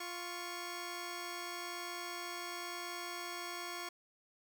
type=tone pair together; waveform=10% pulse; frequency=349.2 / 1108.6 Hz; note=F4 / C#6; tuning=0 / 0 cents; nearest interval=octave + minor sixth; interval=2000 cents; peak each=-35 / -36 dBFS; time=0-3.89 s; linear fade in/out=5 ms; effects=none